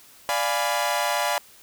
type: chord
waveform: sawtooth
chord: D diminished seventh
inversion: none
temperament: equal with one note detuned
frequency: 587.3 / 698.5 / 830.6 / 990.6 Hz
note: D5 / F5 / Ab5 / Cb6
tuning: 0 / 0 / 0 / +5 cents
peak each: -24 dBFS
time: 0.29-1.38 s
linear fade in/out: 0 ms
effects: white hiss -51 dBFS RMS until 1.62 s